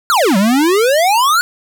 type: exponential two-way sweep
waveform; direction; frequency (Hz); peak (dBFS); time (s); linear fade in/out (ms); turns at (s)
square; down then up; 1480 to 184.9 to 1480; -10; 0.1-1.41; 0; 0.37
effects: none